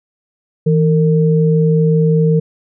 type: tone pair together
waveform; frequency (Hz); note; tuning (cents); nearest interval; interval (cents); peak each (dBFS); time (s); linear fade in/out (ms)
sine; 161.33 / 456.3; E3 / A#4; -37 / -37; octave + tritone; 1800; -10 / -15; 0.66-2.4; 10
effects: none